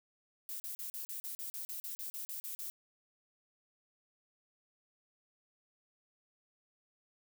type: noise bursts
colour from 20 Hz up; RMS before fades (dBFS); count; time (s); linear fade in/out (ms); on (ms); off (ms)
violet; -42; 15; 0.49-2.7; 0; 110; 40
effects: none